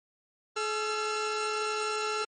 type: tone pair together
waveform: sawtooth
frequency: 427.5 / 1355 Hz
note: A4 / E6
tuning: -50 / +47 cents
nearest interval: octave + minor sixth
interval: 1997 cents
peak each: -28 dBFS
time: 0.56-2.25 s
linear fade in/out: 10 ms
effects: MP3 32 kbps